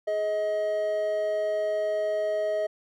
triangle tone pair together, 421.4 / 631.4 Hz, G#4 / D#5, +25 / +25 cents, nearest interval perfect fifth, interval 700 cents, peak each -31 / -23 dBFS, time 0.07-2.67 s, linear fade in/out 10 ms, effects none

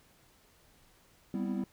triangle chord, C major seventh, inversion second, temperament equal with one note detuned, 196 / 246.9 / 258.6 / 329.6 Hz, G3 / B3 / C4 / E4, 0 / 0 / -20 / 0 cents, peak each -32 / -35 / -38 / -38 dBFS, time 1.34-1.64 s, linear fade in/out 2 ms, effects pink hiss -64 dBFS RMS until 1.72 s

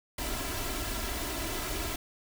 pink noise with comb filter, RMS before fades -34 dBFS, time 0.18-1.96 s, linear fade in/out 5 ms, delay 3 ms, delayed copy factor +0.65, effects none

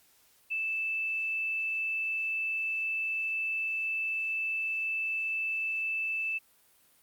sine tone, 2637 Hz, E7, in tune, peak -29 dBFS, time 0.5-6.39 s, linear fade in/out 20 ms, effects white hiss -64 dBFS RMS until 7.02 s + Opus 48 kbps

